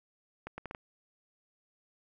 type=accelerating click train; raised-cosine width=0.5 ms; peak=-25 dBFS; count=5; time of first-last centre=0.47-0.749 s; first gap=110 ms; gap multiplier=0.7; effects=none